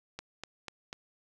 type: click train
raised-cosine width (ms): 0.2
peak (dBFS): -22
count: 4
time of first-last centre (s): 0.19-0.929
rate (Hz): 4.06
effects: 10-bit